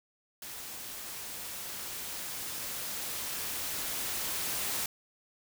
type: noise with level ramp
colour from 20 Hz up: white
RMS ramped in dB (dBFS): -43 to -33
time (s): 0.42-4.86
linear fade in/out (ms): 2
effects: none